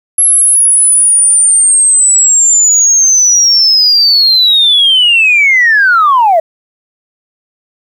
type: linear sweep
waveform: sine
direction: down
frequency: 11175 to 622.3 Hz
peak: -3 dBFS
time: 0.18-6.4 s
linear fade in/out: 5 ms
effects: tanh soft clip ceiling 0 dBFS + 7-bit